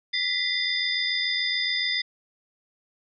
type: tone cluster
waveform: sine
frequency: 1964 / 2051 / 3569 / 4937 Hz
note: B6 / C7 / A7 / D#8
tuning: -10 / -35 / +24 / -14 cents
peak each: -31 / -30 / -27 / -29 dBFS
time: 0.13-2.02 s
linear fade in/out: 10 ms
effects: none